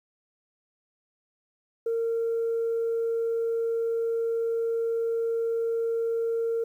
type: tone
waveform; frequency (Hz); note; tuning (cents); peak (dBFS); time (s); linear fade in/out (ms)
sine; 459.1; A#4; -26; -23; 1.86-6.64; 5
effects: tanh soft clip ceiling -21 dBFS + 10-bit